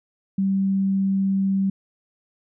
sine tone, 194 Hz, G3, 18 cents flat, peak -18 dBFS, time 0.38-1.7 s, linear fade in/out 5 ms, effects none

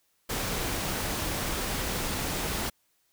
pink noise, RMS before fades -31 dBFS, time 0.29-2.7 s, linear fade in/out 10 ms, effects white hiss -71 dBFS RMS until 3.12 s

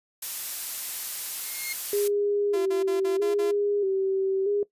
blue noise, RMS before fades -31 dBFS, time 0.22-2.08 s, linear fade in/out 5 ms
sawtooth tone with exponential growth, 2139 Hz, C7, 38 cents sharp, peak -26 dBFS, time 1.17-1.73 s, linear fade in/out 5 ms, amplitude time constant 120 ms
sine tone with vibrato, 396.8 Hz, G4, 21 cents sharp, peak -22 dBFS, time 1.93-4.63 s, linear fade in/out 2 ms, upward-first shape square, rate 0.79 Hz, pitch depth 51 cents each way
sawtooth tone bursts, 341.2 Hz, F4, 40 cents flat, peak -28 dBFS, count 6, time 2.53-3.515 s, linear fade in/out 10 ms, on 130 ms, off 41 ms
effects noise-tail reverb RT60 0.1 s tail -19 dB re dry + resampled to 32000 Hz

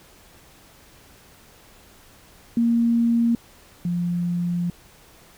sine tone pair in turn, 233.4 / 174.42 Hz, A#3 / F3, +2 / -2 cents, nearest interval perfect fourth, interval 504 cents, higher first, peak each -16 / -21 dBFS, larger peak first, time 2.57-3.35 / 3.85-4.7 s, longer second, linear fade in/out 2 ms, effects pink hiss -51 dBFS RMS until 5.37 s

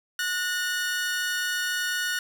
sawtooth tone pair together, 1462 / 1820.5 Hz, F#6 / A#6, -21 / -41 cents, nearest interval major third, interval 380 cents, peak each -23 / -29 dBFS, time 0.19-2.19 s, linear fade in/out 2 ms, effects none

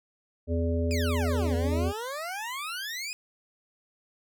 harmonic tone, 83.7 Hz, E2, 27 cents sharp, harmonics 1 / 3 / 5 / 7, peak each -26 / -31 / -33 / -34 dBFS, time 0.47-1.93 s, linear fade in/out 50 ms
20% pulse exponential two-way sweep, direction down then up, 2550 to 233.1 to 2550 Hz, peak -28 dBFS, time 0.91-3.13 s, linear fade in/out 0 ms, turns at 1.55 s
effects none

